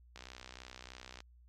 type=click train; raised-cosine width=0.2 ms; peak=-30 dBFS; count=67; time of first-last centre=0.16-1.204 s; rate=63.2 Hz; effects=added 60 Hz sine -58 dBFS peak until 1.48 s + MP3 64 kbps

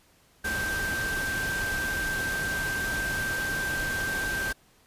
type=tone in noise; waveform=sine; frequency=1568 Hz; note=G6; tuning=in tune; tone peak=-28 dBFS; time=0.44-4.53 s; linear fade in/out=10 ms; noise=pink; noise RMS=-34 dBFS; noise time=0.44-4.53 s; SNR=+3 dB; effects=pink hiss -61 dBFS RMS until 4.86 s + resampled to 32000 Hz

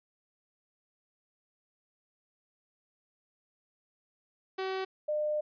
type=tone pair in turn; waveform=sawtooth / sine; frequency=380 / 603.2 Hz; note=F#4 / D5; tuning=+46 / +46 cents; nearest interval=minor sixth; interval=800 cents; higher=second; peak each=-28 dBFS; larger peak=neither; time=4.58-4.85 / 5.08-5.41 s; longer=second; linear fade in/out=10 ms; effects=resampled to 11025 Hz

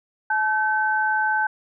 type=tone pair together; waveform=sine; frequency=862 / 1535.9 Hz; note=A5 / G6; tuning=-36 / -36 cents; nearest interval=minor seventh; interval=1000 cents; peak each=-22 / -21 dBFS; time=0.3-1.47 s; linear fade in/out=5 ms; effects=none

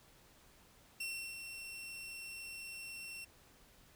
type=tone with ADSR envelope; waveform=sawtooth; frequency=2714 Hz; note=E7; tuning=50 cents sharp; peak=-35 dBFS; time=1-3.25 s; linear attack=6 ms; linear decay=340 ms; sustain=-7 dB; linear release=11 ms; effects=pink hiss -64 dBFS RMS until 3.95 s

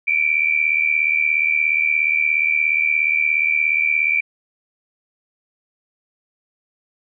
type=tone pair together; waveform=sine; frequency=2302 / 2379 Hz; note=D7 / D7; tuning=-35 / +22 cents; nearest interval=minor second; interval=57 cents; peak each=-18 dBFS; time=0.07-4.21 s; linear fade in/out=10 ms; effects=none

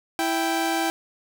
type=tone pair together; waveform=sawtooth; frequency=329.6 / 784 Hz; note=E4 / G5; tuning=0 / 0 cents; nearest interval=octave + minor third; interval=1500 cents; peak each=-21 dBFS; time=0.19-0.9 s; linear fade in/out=0 ms; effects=none

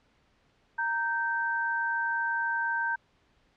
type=tone pair together; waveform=sine; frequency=927 / 1559 Hz; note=A#5 / G6; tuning=-10 / -10 cents; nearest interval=major sixth; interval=900 cents; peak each=-31 / -28 dBFS; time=0.78-2.96 s; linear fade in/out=10 ms; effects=pink hiss -67 dBFS RMS until 3.56 s + low-pass 4000 Hz 12 dB/octave

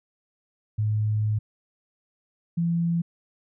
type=tone pair in turn; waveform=sine; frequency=107 / 169.21 Hz; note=A2 / E3; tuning=-48 / +46 cents; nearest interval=minor sixth; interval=794 cents; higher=second; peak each=-21 dBFS; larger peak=neither; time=0.78-1.39 / 2.57-3.02 s; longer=first; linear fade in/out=10 ms; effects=none

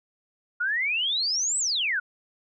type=exponential two-way sweep; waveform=sine; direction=up then down; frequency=1396.9 to 8150 to 1396.9 Hz; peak=-23 dBFS; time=0.6-2 s; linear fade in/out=10 ms; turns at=1.58 s; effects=none

